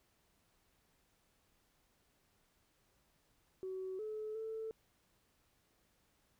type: tone with pitch steps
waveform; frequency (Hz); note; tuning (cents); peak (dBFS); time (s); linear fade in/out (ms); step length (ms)
sine; 376.3 / 430.9 / 442.8; F#4 / A4 / A4; +29 / -36 / +11; -39; 3.63-4.71; 0; 360
effects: tanh soft clip ceiling -35 dBFS + pink hiss -75 dBFS RMS until 6.39 s